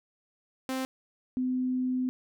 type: tone pair in turn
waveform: sawtooth / sine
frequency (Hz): 261.6 / 254.6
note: C4 / C4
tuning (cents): 0 / -47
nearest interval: unison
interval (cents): 47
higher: first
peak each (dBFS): -26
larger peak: neither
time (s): 0.69-0.85 / 1.37-2.09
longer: second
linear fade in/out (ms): 0
effects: none